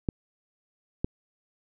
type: clicks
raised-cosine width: 3 ms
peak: -13 dBFS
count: 2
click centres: 0.088 / 1.045 s
effects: none